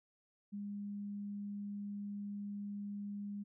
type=tone; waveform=sine; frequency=203.4 Hz; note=G#3; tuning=36 cents flat; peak=-40 dBFS; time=0.52-3.44 s; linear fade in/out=20 ms; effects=none